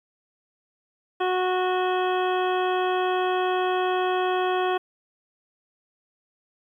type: harmonic tone with a mistuned harmonic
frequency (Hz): 367.5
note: F#4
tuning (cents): -12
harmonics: 1 / 2 / 3 / 4 / 5 / 7 / 8 / 9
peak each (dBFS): -24 / -26 / -30 / -34 / -37 / -37 / -43 / -39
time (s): 1.2-4.78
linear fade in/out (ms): 10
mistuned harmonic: 8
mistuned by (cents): +72
effects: 10-bit